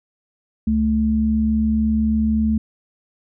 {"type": "tone pair together", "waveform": "sine", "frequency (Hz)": [73, 219.1], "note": ["D2", "A3"], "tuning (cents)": [-10, -7], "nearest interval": "octave + perfect fifth", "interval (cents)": 1903, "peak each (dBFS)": [-22, -16], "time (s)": [0.67, 2.58], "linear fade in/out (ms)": 5, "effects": []}